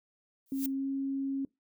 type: noise with exponential growth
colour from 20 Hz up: violet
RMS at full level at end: -33 dBFS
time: 0.46-0.66 s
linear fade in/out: 2 ms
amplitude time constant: 43 ms
type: tone with pitch glide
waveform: sine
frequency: 270 to 272.3 Hz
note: C#4 to C#4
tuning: -45 to -31 cents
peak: -30 dBFS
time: 0.52-1.45 s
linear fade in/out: 2 ms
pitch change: +14 cents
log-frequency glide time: 0.72-0.88 s
effects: noise-tail reverb RT60 0.2 s tail -23 dB re dry